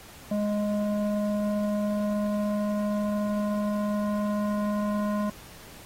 square tone with low-pass filter sweep, 207.7 Hz, G#3, in tune, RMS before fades -27 dBFS, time 0.31-5.3 s, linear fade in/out 5 ms, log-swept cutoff 660 to 1000 Hz, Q 1.9, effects pink hiss -48 dBFS RMS until 5.85 s + AAC 48 kbps

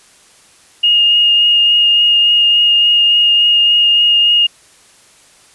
sine tone with vibrato, 2848 Hz, F7, 33 cents sharp, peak -7 dBFS, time 0.83-4.47 s, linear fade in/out 10 ms, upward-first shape triangle, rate 3.5 Hz, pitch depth 12 cents each way, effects white hiss -46 dBFS RMS until 5.54 s + resampled to 24000 Hz

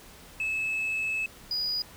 sine tone pair in turn, 2600 / 4917 Hz, E7 / D#8, -24 / -21 cents, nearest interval major seventh, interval 1103 cents, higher second, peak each -25 dBFS, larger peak neither, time 0.4-1.26 / 1.51-1.82 s, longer first, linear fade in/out 2 ms, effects tanh soft clip ceiling -25 dBFS + pink hiss -50 dBFS RMS until 1.96 s

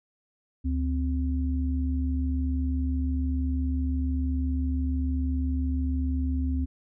sine tone pair together, 72.96 / 260 Hz, D2 / C4, -11 / -11 cents, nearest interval octave + minor seventh, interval 2200 cents, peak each -25 / -30 dBFS, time 0.64-6.66 s, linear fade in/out 20 ms, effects none

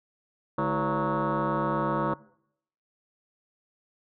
sine tone with frequency modulation, 392 Hz, G4, in tune, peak -23 dBFS, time 0.58-2.14 s, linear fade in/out 5 ms, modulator 179 Hz, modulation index 5, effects noise-tail reverb RT60 0.7 s tail -21 dB re dry + tanh soft clip ceiling -19 dBFS

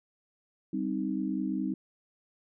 sine chord, C minor, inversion second, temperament equal, 196 / 261.6 / 311.1 Hz, G3 / C4 / Eb4, 0 / 0 / 0 cents, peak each -33 dBFS, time 0.73-1.74 s, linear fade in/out 5 ms, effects none

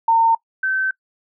sine tone pair in turn, 911 / 1540.3 Hz, A#5 / G6, -40 / -31 cents, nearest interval major sixth, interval 909 cents, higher second, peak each -11 / -17 dBFS, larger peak first, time 0.08-0.35 / 0.63-0.91 s, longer second, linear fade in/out 5 ms, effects noise-tail reverb RT60 0.1 s tail -23 dB re dry

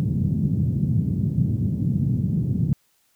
white band-pass noise, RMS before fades -22 dBFS, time 0-2.73 s, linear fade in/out 0 ms, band 100 to 180 Hz, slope 24 dB/octave, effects white hiss -65 dBFS RMS until 3.15 s

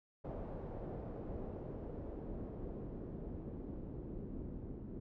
pink noise with low-pass filter sweep, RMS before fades -45 dBFS, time 0.24-5 s, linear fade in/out 10 ms, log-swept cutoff 600 to 290 Hz, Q 1.4, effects none

